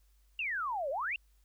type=exponential two-way sweep; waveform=sine; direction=down then up; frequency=2843 to 520 to 2843 Hz; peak=-32 dBFS; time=0.39-1.16 s; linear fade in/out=2 ms; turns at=0.9 s; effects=added 50 Hz sine -63 dBFS peak until 1.44 s + white hiss -75 dBFS RMS until 1.44 s